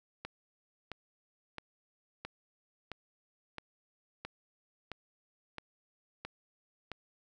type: click train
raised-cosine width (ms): 0.3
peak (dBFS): -24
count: 11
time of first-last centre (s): 0.25-6.917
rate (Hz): 1.5
effects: none